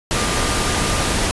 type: tone in noise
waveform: sine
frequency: 1200 Hz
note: D6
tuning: 37 cents sharp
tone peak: -29 dBFS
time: 0.16-1.14 s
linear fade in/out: 0 ms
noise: pink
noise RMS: -19 dBFS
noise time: 0.11-1.31 s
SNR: -13 dB
effects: resampled to 24000 Hz